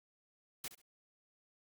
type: noise with echo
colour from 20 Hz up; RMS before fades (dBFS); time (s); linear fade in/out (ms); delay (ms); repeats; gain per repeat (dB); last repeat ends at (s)
white; -42; 0.64-0.68; 2; 68; 2; -13; 0.816
effects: Opus 48 kbps